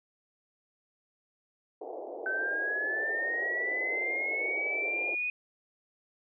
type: band-pass noise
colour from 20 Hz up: pink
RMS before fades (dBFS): -40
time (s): 1.81-5.15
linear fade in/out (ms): 5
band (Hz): 350 to 750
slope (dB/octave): 48
type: linear sweep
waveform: sine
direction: up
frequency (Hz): 1525 to 2489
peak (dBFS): -29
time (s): 2.26-5.3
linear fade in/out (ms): 2
effects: none